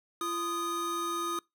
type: tone pair together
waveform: square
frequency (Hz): 341.7 / 1241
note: F4 / D#6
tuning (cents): -38 / -5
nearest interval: octave + minor seventh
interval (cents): 2233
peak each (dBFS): -37 / -33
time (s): 0.21-1.39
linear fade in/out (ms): 2
effects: noise-tail reverb RT60 0.2 s tail -24 dB re dry